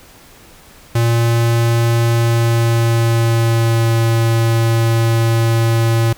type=tone with pitch glide; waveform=square; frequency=116.54 to 114.6 Hz; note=A#2 to A#2; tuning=0 to -29 cents; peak=-12 dBFS; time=0.95-6.13 s; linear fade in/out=5 ms; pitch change=-29 cents; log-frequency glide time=2.11-3.93 s; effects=pink hiss -43 dBFS RMS until 6.17 s